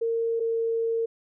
sine tone pair in turn, 458.7 / 456.5 Hz, A#4 / A#4, -28 / -36 cents, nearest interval unison, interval 8 cents, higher first, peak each -23 dBFS, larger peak neither, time 0.01-0.4 / 0.4-1.06 s, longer second, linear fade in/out 10 ms, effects none

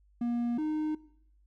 triangle tone pair in turn, 238.1 / 307.9 Hz, A#3 / D#4, +37 / -18 cents, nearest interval major third, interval 445 cents, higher second, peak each -26 / -27 dBFS, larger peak first, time 0.21-0.58 / 0.58-0.95 s, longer neither, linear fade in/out 5 ms, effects noise-tail reverb RT60 0.7 s tail -19 dB re dry + added 50 Hz sine -61 dBFS peak until 1.46 s

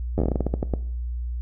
slowing click train, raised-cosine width 2 ms, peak -10 dBFS, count 14, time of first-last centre 0.18-0.737 s, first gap 10 ms, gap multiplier 1.22, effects noise-tail reverb RT60 0.6 s tail -18 dB re dry + added 60 Hz sine -26 dBFS peak until 1.41 s

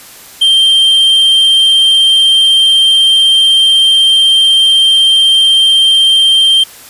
triangle tone, 3158 Hz, G7, 12 cents sharp, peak -3 dBFS, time 0.41-6.64 s, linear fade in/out 10 ms, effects white hiss -34 dBFS RMS until 6.89 s + resampled to 32000 Hz

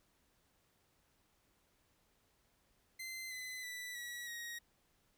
sawtooth tone with pitch steps, 2069 / 2022 / 1975.6 / 1930.4 / 1886.4 Hz, C7 / B6 / B6 / B6 / A#6, -20 / +40 / 0 / -40 / +20 cents, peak -40 dBFS, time 2.99-4.59 s, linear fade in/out 10 ms, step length 320 ms, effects pink hiss -75 dBFS RMS until 5.17 s

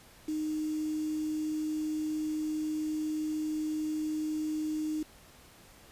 sine tone with quantisation, 308.5 Hz, D#4, 15 cents flat, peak -30 dBFS, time 0.28-5.03 s, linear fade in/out 5 ms, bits 8, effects pink hiss -56 dBFS RMS until 5.91 s + resampled to 32000 Hz

